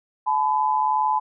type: tone pair together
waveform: sine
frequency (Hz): 861 / 1003.3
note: A5 / B5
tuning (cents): -38 / +27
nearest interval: minor third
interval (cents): 265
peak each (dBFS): -21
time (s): 0.26-1.2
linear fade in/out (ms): 20
effects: none